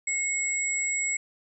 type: tone pair together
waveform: sine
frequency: 2171 / 7732 Hz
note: C#7 / B8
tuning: -37 / -38 cents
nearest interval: octave + minor seventh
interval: 2199 cents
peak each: -28 dBFS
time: 0.07-1.17 s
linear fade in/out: 5 ms
effects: none